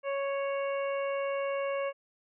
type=harmonic tone; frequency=554.4 Hz; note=C#5; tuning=in tune; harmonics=1 / 2 / 3 / 4 / 5; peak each=-30 / -38 / -45 / -43 / -45 dBFS; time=0.03-1.93 s; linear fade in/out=50 ms; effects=none